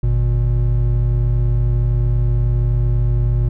triangle tone pair together, 50.67 / 119.4 Hz, G#1 / A#2, -42 / +42 cents, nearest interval octave + minor third, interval 1484 cents, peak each -14 dBFS, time 0.03-3.49 s, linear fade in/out 5 ms, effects none

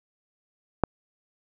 click, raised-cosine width 1 ms, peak -5 dBFS, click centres 0.837 s, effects none

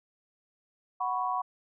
sine chord, F# suspended fourth, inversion none, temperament just, 740 / 986.7 / 1110 Hz, F#5 / B5 / C#6, 0 / -2 / +2 cents, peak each -32 dBFS, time 1-1.42 s, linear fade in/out 10 ms, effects none

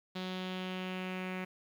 sawtooth tone with low-pass filter sweep, 185 Hz, F#3, in tune, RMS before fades -39 dBFS, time 0.15-1.45 s, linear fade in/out 10 ms, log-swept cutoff 3800 to 2300 Hz, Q 3.4, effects 10-bit

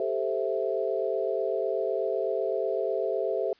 sine chord, A minor seventh, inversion third, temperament equal, 392 / 440 / 523.3 / 659.3 Hz, G4 / A4 / C5 / E5, 0 / 0 / 0 / 0 cents, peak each -31 dBFS, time 0-3.53 s, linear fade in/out 2 ms, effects white hiss -62 dBFS RMS until 3.59 s + resampled to 11025 Hz

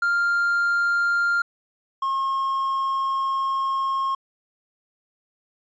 triangle tone pair in turn, 1396.9 / 1078.2 Hz, F6 / C#6, 0 / -48 cents, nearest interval major third, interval 448 cents, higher first, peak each -16 / -19 dBFS, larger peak first, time 0.02-1.42 / 2.02-4.15 s, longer second, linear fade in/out 5 ms, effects tanh soft clip ceiling -12 dBFS + resampled to 16000 Hz

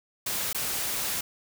white noise with dropouts, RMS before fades -30 dBFS, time 0.26-1.21 s, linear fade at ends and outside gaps 5 ms, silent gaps 0.53-0.546 s, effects none

